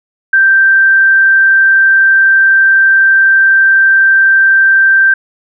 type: tone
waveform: sine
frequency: 1568 Hz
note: G6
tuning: in tune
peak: -4 dBFS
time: 0.33-5.14 s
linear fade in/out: 5 ms
effects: none